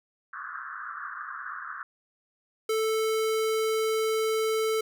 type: band-pass noise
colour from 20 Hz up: pink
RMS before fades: -38 dBFS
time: 0.33-1.83 s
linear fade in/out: 2 ms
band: 1100 to 1700 Hz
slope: 96 dB/octave
type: tone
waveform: square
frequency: 440 Hz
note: A4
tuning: in tune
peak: -25 dBFS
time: 2.69-4.81 s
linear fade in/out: 5 ms
effects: none